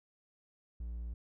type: tone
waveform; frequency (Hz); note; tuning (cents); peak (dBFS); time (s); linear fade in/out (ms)
triangle; 58.27; A#1; 0; -36; 0.8-1.14; 5
effects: none